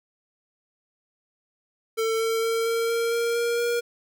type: tone with pitch steps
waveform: square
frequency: 448.1 / 451.7 / 455.4 / 459.1 / 462.8 / 466.6 / 470.4 / 474.2 Hz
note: A4 / A4 / A#4 / A#4 / A#4 / A#4 / A#4 / A#4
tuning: +32 / +45 / -40 / -26 / -13 / +2 / +16 / +30 cents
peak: -23 dBFS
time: 1.97-3.81 s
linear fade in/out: 20 ms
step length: 230 ms
effects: none